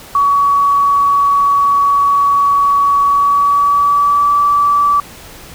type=tone with pitch glide; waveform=sine; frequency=1129 to 1156.1 Hz; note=C#6 to D6; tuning=+31 to -28 cents; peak=-8 dBFS; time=0.15-5 s; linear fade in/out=2 ms; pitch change=+41 cents; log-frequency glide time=3.03-4.35 s; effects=pink hiss -35 dBFS RMS until 5.54 s